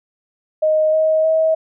sine tone with pitch steps, 622.3 / 630.6 / 639.1 Hz, D#5 / D#5 / D#5, 0 / +23 / +46 cents, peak -12 dBFS, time 0.62-1.55 s, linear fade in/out 10 ms, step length 310 ms, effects none

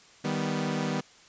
sawtooth chord, Eb augmented, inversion none, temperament equal, 155.56 / 196 / 246.9 Hz, Eb3 / G3 / B3, 0 / 0 / 0 cents, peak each -28 dBFS, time 0.24-1.01 s, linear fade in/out 10 ms, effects white hiss -55 dBFS RMS until 1.28 s + resampled to 16000 Hz

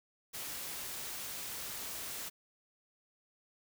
white noise, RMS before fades -42 dBFS, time 0.33-2.3 s, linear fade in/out 20 ms, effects none

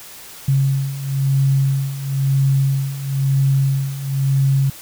sine beating tone pair, 135.7 / 136.7 Hz, C#3 / C#3, -36 / -24 cents, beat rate 1 Hz, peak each -20 / -16 dBFS, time 0.48-4.7 s, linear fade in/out 5 ms, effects white hiss -38 dBFS RMS until 4.81 s

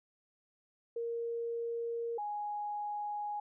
sine tone pair in turn, 466.2 / 830.7 Hz, A#4 / G#5, 0 / 0 cents, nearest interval minor seventh, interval 1000 cents, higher second, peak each -34 / -35 dBFS, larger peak first, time 0.96-2.18 / 2.18-3.4 s, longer neither, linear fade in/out 5 ms, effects none

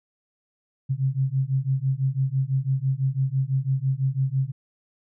sine beating tone pair, 130.81 / 136.81 Hz, C3 / C#3, 0 / -22 cents, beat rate 6 Hz, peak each -24 dBFS, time 0.89-4.52 s, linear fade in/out 20 ms, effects none

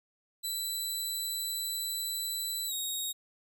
15% pulse tone with pitch glide, 3984 to 3760 Hz, B7 to A#7, +14 to +14 cents, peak -26 dBFS, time 0.43-3.13 s, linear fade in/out 20 ms, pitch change -100 cents, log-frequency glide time 2.67-2.73 s, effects none

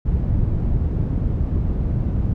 white low-pass noise, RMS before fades -20 dBFS, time 0.05-2.34 s, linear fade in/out 10 ms, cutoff 110 Hz, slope 12 dB/octave, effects none

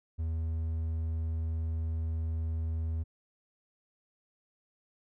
triangle tone, 80.8 Hz, E2, 34 cents flat, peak -28 dBFS, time 0.18-3.04 s, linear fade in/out 20 ms, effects none

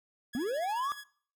sawtooth tone with tremolo, 1677 Hz, G#6, 16 cents sharp, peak -37 dBFS, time 0.33-1.04 s, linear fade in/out 10 ms, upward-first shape sine, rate 14 Hz, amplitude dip 50%
triangle linear sweep, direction up, 220 to 1201 Hz, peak -28 dBFS, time 0.35-0.92 s, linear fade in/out 0 ms
effects noise-tail reverb RT60 0.5 s tail -20 dB re dry

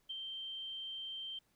sine tone with ADSR envelope, 3136 Hz, G7, in tune, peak -38 dBFS, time 0.09-1.39 s, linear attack 14 ms, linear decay 25 ms, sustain -3 dB, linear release 6 ms, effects pink hiss -75 dBFS RMS until 1.55 s

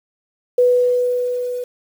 sine tone with level ramp, 493.9 Hz, B4, in tune, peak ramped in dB -9 to -22 dBFS, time 0.58-1.64 s, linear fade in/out 5 ms, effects 7-bit

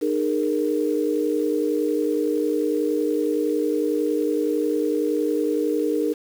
sine chord, D# suspended fourth, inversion none, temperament equal with one note detuned, 305.3 / 415.3 / 466.2 Hz, D#4 / G#4 / A#4, -33 / 0 / 0 cents, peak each -23 / -25 / -24 dBFS, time 0.01-6.14 s, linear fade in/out 20 ms, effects 7-bit

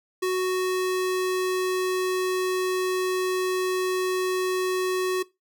square tone, 370 Hz, F#4, in tune, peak -23 dBFS, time 0.22-5.23 s, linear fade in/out 10 ms, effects noise-tail reverb RT60 0.2 s tail -19 dB re dry

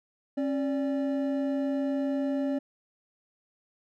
triangle tone pair together, 271.8 / 581.3 Hz, C#4 / D5, -34 / -18 cents, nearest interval octave + minor second, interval 1316 cents, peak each -25 / -31 dBFS, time 0.37-2.59 s, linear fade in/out 10 ms, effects none

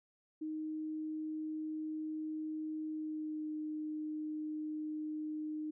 sine tone with pitch glide, 311.1 to 307 Hz, D#4 to D#4, 0 to -23 cents, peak -37 dBFS, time 0.41-5.71 s, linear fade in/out 10 ms, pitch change -23 cents, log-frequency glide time 2.87-3.51 s, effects none

